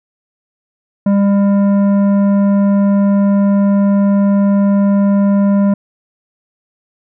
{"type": "tone with tanh clipping", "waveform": "sine", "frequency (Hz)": 200, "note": "G3", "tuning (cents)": 35, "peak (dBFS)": -10, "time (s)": [1.06, 5.74], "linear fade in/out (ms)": 5, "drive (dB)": 11, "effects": []}